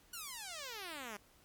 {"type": "exponential sweep", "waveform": "5% pulse", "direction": "down", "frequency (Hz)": [1482, 197.3], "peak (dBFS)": -32, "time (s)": [0.13, 1.17], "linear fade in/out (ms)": 5, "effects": ["pink hiss -66 dBFS RMS until 1.44 s", "MP3 96 kbps"]}